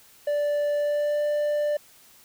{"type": "tone with pitch glide", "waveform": "triangle", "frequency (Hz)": [585, 591.5], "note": ["D5", "D5"], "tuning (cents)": [-7, 12], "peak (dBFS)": -20, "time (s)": [0.27, 1.77], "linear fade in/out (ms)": 5, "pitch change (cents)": 19, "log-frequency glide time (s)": [0.76, 1.22], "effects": ["white hiss -54 dBFS RMS until 2.24 s"]}